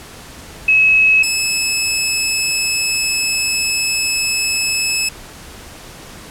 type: tone pair in turn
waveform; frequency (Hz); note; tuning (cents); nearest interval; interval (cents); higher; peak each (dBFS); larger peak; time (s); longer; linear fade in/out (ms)
sine / 15% pulse; 2572 / 2599; E7 / E7; -43 / -25; unison; 18; second; -8; neither; 0.68-1.23 / 1.23-5.09; second; 5
effects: pink hiss -36 dBFS RMS until 6.3 s + low-pass 12000 Hz 12 dB/octave